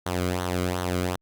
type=tone with flanger; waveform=sawtooth; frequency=90 Hz; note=F#2; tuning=47 cents flat; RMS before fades=-27 dBFS; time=0.06-1.16 s; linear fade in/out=5 ms; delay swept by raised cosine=0.4 to 1.16 ms; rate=2.7 Hz; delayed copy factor=-0.65; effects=Opus 48 kbps